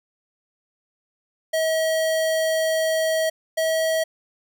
square tone pair in turn, 640 / 642.6 Hz, D#5 / E5, +49 / -44 cents, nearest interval unison, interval 7 cents, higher second, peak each -20 dBFS, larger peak neither, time 1.53-3.3 / 3.57-4.04 s, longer first, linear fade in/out 10 ms, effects none

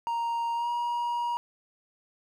triangle tone with pitch glide, 933 to 953.2 Hz, A#5 to A#5, +1 to +38 cents, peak -25 dBFS, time 0.07-1.37 s, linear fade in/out 0 ms, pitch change +37 cents, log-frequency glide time 0.54-0.69 s, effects none

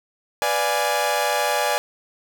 sawtooth chord, B diminished seventh, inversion none, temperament equal, 493.9 / 587.3 / 698.5 / 830.6 Hz, B4 / D5 / F5 / Ab5, 0 / 0 / 0 / 0 cents, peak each -24 / -20 / -25 / -19 dBFS, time 0.42-1.78 s, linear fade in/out 0 ms, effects none

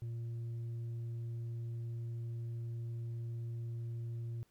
sine tone with tanh clipping, 116.54 Hz, A#2, in tune, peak -39 dBFS, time 0.02-4.43 s, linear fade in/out 0 ms, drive 3 dB, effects pink hiss -74 dBFS RMS until 4.5 s

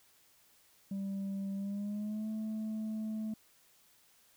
sine tone with pitch glide, 196 to 217.5 Hz, G3 to A3, 0 to -20 cents, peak -32 dBFS, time 0.91-3.34 s, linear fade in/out 5 ms, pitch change +180 cents, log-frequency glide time 1.55-2.28 s, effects tanh soft clip ceiling -34 dBFS + white hiss -66 dBFS RMS until 4.36 s

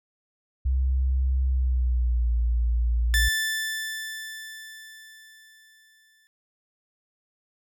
sine tone with pitch glide, 65.1 to 58.33 Hz, C2 to A#1, -8 to +2 cents, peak -20 dBFS, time 0.65-3.29 s, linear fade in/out 10 ms, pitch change -190 cents, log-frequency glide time 1.46-2.29 s
sawtooth tone with exponential decay, 1760 Hz, A6, in tune, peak -17 dBFS, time 3.14-6.27 s, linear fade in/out 0 ms, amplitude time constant 680 ms
effects none

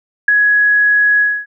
sine tone with ADSR envelope, 1674 Hz, G#6, 13 cents sharp, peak -3 dBFS, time 0.28-1.46 s, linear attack 5 ms, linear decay 7 ms, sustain -5 dB, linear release 260 ms, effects none

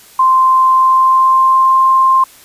sine tone with pitch glide, 1043 to 1053.9 Hz, C6 to C6, -6 to +12 cents, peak -6 dBFS, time 0.19-2.24 s, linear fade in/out 5 ms, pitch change +18 cents, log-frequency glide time 0.65-1.83 s, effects white hiss -41 dBFS RMS until 2.44 s + resampled to 32000 Hz

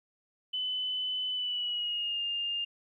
sine tone with pitch glide, 3014 to 2812 Hz, F#7 to F7, +31 to +11 cents, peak -30 dBFS, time 0.53-2.65 s, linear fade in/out 10 ms, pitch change -120 cents, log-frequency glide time 1.29-2.22 s, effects 12-bit

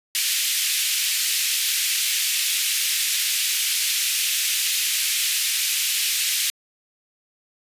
pink high-pass noise, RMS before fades -22 dBFS, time 0.15-6.5 s, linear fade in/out 0 ms, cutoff 2400 Hz, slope 24 dB/octave, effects resampled to 32000 Hz

